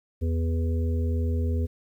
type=harmonic tone; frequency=82.41 Hz; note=E2; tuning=in tune; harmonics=1 / 3 / 5 / 6; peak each=-23 / -33 / -37 / -39 dBFS; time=0.21-1.67 s; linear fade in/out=20 ms; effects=10-bit